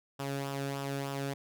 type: tone with flanger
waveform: sawtooth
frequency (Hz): 138.59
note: C#3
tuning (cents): 0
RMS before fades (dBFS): -36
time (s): 0.19-1.34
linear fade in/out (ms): 10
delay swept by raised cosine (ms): 0.46 to 1.01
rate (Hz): 3.3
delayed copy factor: -0.55
effects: none